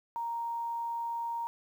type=tone with quantisation; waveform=sine; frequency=932.3 Hz; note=A#5; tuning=in tune; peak=-32 dBFS; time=0.16-1.47 s; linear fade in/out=0 ms; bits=10; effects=none